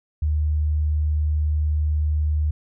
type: tone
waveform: sine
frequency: 75.9 Hz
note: D#2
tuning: 42 cents flat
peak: -18 dBFS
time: 0.22-2.51 s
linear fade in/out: 5 ms
effects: none